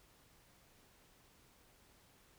silence, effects pink hiss -67 dBFS RMS until 2.38 s

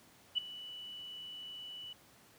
sine tone with ADSR envelope, 2962 Hz, F#7, 1 cent sharp, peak -26 dBFS, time 0.35-1.93 s, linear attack 31 ms, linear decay 4 ms, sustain -18 dB, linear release 4 ms, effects pink hiss -62 dBFS RMS until 2.38 s + high-pass 100 Hz 12 dB/octave

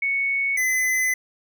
sine / square tone pair in turn, 2217 / 2026 Hz, C#7 / B6, 0 / +44 cents, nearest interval major second, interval 156 cents, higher first, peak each -20 dBFS, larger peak neither, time 0.02-0.57 / 0.57-1.14 s, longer second, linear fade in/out 5 ms, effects none

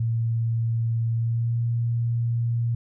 sine tone with pitch glide, 114.8 to 117.35 Hz, A#2 to A#2, -26 to +12 cents, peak -21 dBFS, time 0-2.75 s, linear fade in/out 5 ms, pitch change +38 cents, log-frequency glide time 1.15-1.57 s, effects none

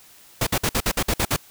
pink noise bursts, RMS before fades -21 dBFS, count 9, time 0.41-1.364 s, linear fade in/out 5 ms, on 58 ms, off 54 ms, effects white hiss -50 dBFS RMS until 1.5 s

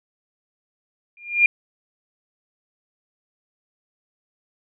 sine tone with exponential growth, 2407 Hz, D7, 42 cents sharp, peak -8 dBFS, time 1.17-1.46 s, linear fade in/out 2 ms, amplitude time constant 63 ms, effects none

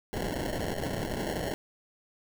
white noise with sample-and-hold, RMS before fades -33 dBFS, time 0.13-1.54 s, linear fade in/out 0 ms, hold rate 1225 Hz, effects none

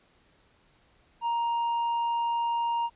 sine tone with tanh clipping, 936 Hz, A#5, 7 cents sharp, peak -26 dBFS, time 1.21-2.9 s, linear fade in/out 50 ms, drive 4 dB, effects pink hiss -64 dBFS RMS until 2.95 s + resampled to 8000 Hz

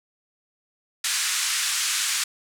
white band-pass noise, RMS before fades -25 dBFS, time 1.04-2.24 s, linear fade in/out 5 ms, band 1300 to 9100 Hz, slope 24 dB/octave, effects none

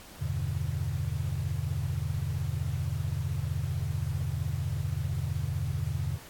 sine chord, E minor seventh, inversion none, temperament equal, 82.41 / 98 / 123.47 / 146.83 Hz, E2 / G2 / B2 / D3, 0 / 0 / 0 / 0 cents, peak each -34 dBFS, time 0.18-6.19 s, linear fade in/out 50 ms, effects pink hiss -49 dBFS RMS until 6.29 s + AAC 64 kbps

